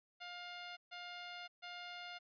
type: tone bursts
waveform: 10% pulse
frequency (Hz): 707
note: F5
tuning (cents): +21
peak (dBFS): -38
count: 3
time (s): 0.2-2.19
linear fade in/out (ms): 20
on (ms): 570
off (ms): 140
effects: resampled to 11025 Hz